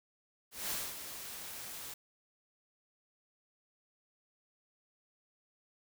white noise with ADSR envelope, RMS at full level -36 dBFS, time 0.51-1.94 s, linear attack 200 ms, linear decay 220 ms, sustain -9 dB, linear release 5 ms, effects none

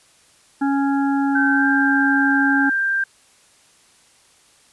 harmonic tone, 277.2 Hz, C#4, in tune, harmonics 1 / 3 / 5 / 6, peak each -17 / -24 / -30 / -33 dBFS, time 0.61-2.7 s, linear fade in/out 10 ms
sine tone with pitch glide, 1546 to 1583.1 Hz, G6 to G6, -24 to +17 cents, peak -17 dBFS, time 1.35-3.04 s, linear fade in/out 5 ms, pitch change +41 cents, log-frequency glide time 1.54-1.67 s
effects white hiss -54 dBFS RMS until 4.72 s + resampled to 24000 Hz

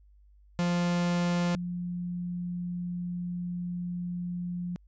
45% pulse / sine tone pair in turn, 174.61 / 176.54 Hz, F3 / F3, 0 / +19 cents, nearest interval unison, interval 19 cents, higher second, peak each -25 / -31 dBFS, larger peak first, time 0.59-1.55 / 1.55-4.76 s, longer second, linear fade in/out 0 ms, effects added 50 Hz sine -55 dBFS peak until 4.87 s + resampled to 16000 Hz

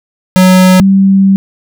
square / sine tone pair in turn, 185 / 194.09 Hz, F#3 / G3, 0 / -17 cents, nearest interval minor second, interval 83 cents, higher second, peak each -3 dBFS, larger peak neither, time 0.36-0.8 / 0.8-1.36 s, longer second, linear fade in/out 0 ms, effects none

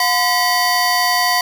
square tone cluster, 719 / 1017 / 1938 / 4596 Hz, F#5 / C6 / B6 / D8, -50 / -50 / -33 / -38 cents, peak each -20 dBFS, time 0-1.41 s, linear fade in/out 2 ms, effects none

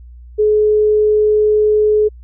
sine tone, 424.7 Hz, G#4, 39 cents sharp, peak -9 dBFS, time 0.38-2.09 s, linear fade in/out 20 ms, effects added 60 Hz sine -34 dBFS peak until 2.23 s

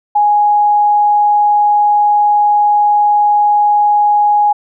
sine tone, 830.6 Hz, G#5, in tune, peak -7 dBFS, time 0.15-4.53 s, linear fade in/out 10 ms, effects none

